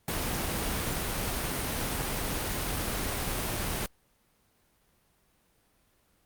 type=noise; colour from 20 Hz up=pink; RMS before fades=-31 dBFS; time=0.08-3.86 s; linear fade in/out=2 ms; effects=pink hiss -68 dBFS RMS until 6.25 s + Opus 32 kbps